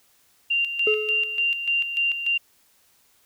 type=tone with tremolo; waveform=sine; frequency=2779 Hz; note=F7; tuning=9 cents flat; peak=-19 dBFS; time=0.5-2.38 s; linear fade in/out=10 ms; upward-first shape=square; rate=3.4 Hz; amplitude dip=60%
type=tone with exponential decay; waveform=triangle; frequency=428.5 Hz; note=A4; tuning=46 cents flat; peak=-16 dBFS; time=0.87-1.52 s; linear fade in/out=2 ms; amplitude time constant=140 ms
effects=white hiss -61 dBFS RMS until 3.25 s